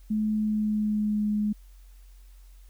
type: tone with pitch glide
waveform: sine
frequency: 214.5 to 209.8 Hz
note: A3 to G#3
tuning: -44 to +18 cents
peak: -23 dBFS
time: 0.1-1.53 s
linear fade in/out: 10 ms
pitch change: -38 cents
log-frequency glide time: 0.32-1.25 s
effects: added 45 Hz sine -47 dBFS peak until 2.69 s + white hiss -64 dBFS RMS until 2.69 s